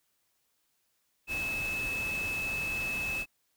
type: tone in noise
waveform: sine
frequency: 2600 Hz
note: E7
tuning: 24 cents flat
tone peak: -31 dBFS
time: 1.27-3.26 s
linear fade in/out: 50 ms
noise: pink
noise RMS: -41 dBFS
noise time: 1.27-3.26 s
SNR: +7 dB
effects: white hiss -75 dBFS RMS until 3.56 s